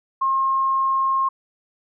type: tone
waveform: sine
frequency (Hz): 1071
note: C6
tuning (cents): +40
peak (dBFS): -17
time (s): 0.21-1.29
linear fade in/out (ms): 10
effects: none